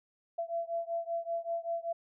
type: beating tone pair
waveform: sine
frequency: 672 / 677.2 Hz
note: E5 / E5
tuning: +33 / +46 cents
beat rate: 5.2 Hz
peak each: -35 / -36 dBFS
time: 0.38-1.93 s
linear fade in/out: 10 ms
effects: none